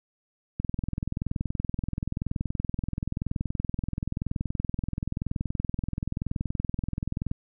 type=click train; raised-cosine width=5 ms; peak=-16 dBFS; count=142; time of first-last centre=0.6-7.314 s; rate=21 Hz; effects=none